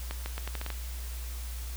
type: accelerating click train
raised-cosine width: 0.3 ms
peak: -20 dBFS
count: 8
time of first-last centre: 0.11-0.703 s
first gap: 150 ms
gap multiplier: 0.8
effects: added 60 Hz sine -35 dBFS peak until 1.76 s + white hiss -46 dBFS RMS until 1.76 s